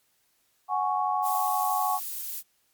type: chord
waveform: sine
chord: F# suspended second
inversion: none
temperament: just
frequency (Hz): 740 / 832.5 / 1110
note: F#5 / G#5 / C#6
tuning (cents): 0 / +4 / +2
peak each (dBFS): -28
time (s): 0.68-2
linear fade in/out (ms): 50
type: noise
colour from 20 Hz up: violet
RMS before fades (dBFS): -34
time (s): 1.22-2.43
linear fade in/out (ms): 50
effects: white hiss -69 dBFS RMS until 2.73 s + MP3 96 kbps